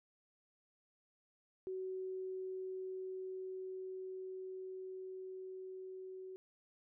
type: tone with level ramp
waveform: sine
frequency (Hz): 375.2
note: F#4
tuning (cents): +24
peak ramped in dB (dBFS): -39 to -46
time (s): 1.67-6.36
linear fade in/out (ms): 0
effects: none